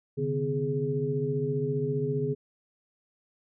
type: tone cluster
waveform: sine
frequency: 133.4 / 148.4 / 253.1 / 417.6 Hz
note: C3 / D3 / B3 / G#4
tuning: +34 / +18 / +43 / +10 cents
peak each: -33 / -31 / -35 / -29 dBFS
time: 0.17-2.35 s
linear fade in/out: 20 ms
effects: none